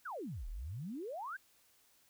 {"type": "exponential two-way sweep", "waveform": "sine", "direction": "down then up", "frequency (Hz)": [1661.2, 34.65, 1661.2], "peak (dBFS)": -40, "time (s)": [0.05, 1.37], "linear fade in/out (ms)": 10, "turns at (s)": 0.48, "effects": ["white hiss -69 dBFS RMS until 2.09 s"]}